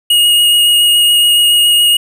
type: tone with vibrato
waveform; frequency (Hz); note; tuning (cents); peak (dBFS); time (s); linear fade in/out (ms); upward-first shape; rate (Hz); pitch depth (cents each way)
square; 2874; F7; +49; -7; 0.1-1.97; 5; sine; 7.1; 11
effects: none